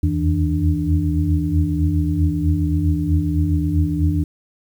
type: tone cluster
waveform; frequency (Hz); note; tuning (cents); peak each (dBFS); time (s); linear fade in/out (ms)
sine; 79.2 / 83.7 / 86.9 / 161.4 / 295.4; D#2 / E2 / F2 / E3 / D4; +31 / +27 / -8 / -36 / +10; -22; 0.03-4.24; 5
effects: 8-bit